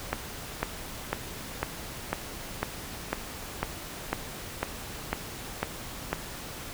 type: click train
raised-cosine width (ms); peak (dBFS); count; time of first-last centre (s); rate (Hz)
0.5; -11; 13; 0.13-6.13; 2
effects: pink hiss -40 dBFS RMS until 6.73 s